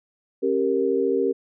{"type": "chord", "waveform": "sine", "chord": "G diminished", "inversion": "second", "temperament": "equal with one note detuned", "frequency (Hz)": [271, 392, 466.2], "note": ["Db4", "G4", "Bb4"], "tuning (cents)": [-39, 0, 0], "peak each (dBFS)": [-26, -22, -23], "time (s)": [0.42, 1.33], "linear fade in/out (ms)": 20, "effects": []}